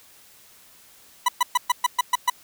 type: tone bursts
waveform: 40% pulse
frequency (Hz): 987.8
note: B5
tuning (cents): 0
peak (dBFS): -15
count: 8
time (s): 1.26-2.3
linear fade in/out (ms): 5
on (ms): 25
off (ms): 120
effects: white hiss -52 dBFS RMS until 2.43 s